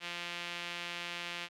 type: tone with band-pass filter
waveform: sawtooth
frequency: 173.4 Hz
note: F3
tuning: 12 cents flat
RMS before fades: -41 dBFS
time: 0-1.49 s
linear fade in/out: 50 ms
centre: 2800 Hz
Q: 1.8
effects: none